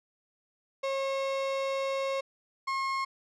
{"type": "tone pair in turn", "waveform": "35% pulse", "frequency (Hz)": [542, 1077.4], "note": ["C#5", "C#6"], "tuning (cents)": [-39, -50], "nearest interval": "octave", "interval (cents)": 1189, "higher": "second", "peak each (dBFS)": [-27, -27], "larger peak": "neither", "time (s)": [[0.83, 2.21], [2.67, 3.05]], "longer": "first", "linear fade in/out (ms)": 10, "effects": ["low-pass 5000 Hz 12 dB/octave"]}